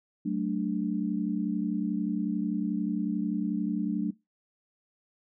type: chord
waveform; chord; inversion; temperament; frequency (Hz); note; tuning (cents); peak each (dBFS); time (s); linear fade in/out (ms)
sine; D major; first; equal with one note detuned; 188.78 / 220 / 293.7; F#3 / A3 / D4; +35 / 0 / 0; -31; 0.25-4.11; 10
effects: noise-tail reverb RT60 0.2 s tail -21 dB re dry